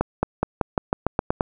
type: accelerating click train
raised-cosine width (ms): 1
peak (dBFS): -5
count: 10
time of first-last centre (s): 0.01-1.408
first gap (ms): 220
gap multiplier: 0.91
effects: none